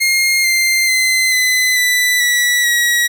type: tone with pitch steps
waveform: sawtooth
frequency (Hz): 2132 / 2094 / 2057 / 2020 / 1984.6 / 1949.4 / 1914.8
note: C7 / C7 / C7 / B6 / B6 / B6 / A#6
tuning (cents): +32 / +1 / -30 / +39 / +8 / -23 / +46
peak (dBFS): -8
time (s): 0-3.08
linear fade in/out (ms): 20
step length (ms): 440
effects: none